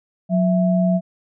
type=tone pair together; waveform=sine; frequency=182.04 / 659.3 Hz; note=F#3 / E5; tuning=-28 / 0 cents; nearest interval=octave + minor seventh; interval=2228 cents; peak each=-15 / -21 dBFS; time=0.29-1.01 s; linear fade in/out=50 ms; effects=none